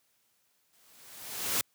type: noise with exponential growth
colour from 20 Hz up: white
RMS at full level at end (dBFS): -27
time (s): 0.73-1.61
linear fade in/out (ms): 1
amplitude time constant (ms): 190
effects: white hiss -72 dBFS RMS until 1.74 s + high-pass 80 Hz 12 dB/octave